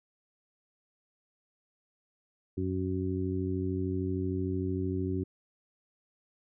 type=harmonic tone; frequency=93.2 Hz; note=F#2; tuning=13 cents sharp; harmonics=1 / 2 / 3 / 4; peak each=-33 / -37 / -34 / -35 dBFS; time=2.57-5.24 s; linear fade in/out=10 ms; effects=none